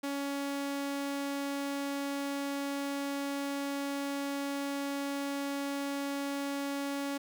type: tone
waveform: sawtooth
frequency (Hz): 280.3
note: C#4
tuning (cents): +19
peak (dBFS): -29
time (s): 0.03-7.18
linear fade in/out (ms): 10
effects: none